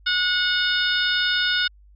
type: harmonic tone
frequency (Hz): 729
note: F#5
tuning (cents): -26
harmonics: 2 / 3 / 4 / 5 / 6 / 7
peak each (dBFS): -22 / -33 / -27 / -24 / -32 / -30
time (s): 0.06-1.68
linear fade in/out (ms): 10
effects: added 50 Hz sine -48 dBFS peak until 1.95 s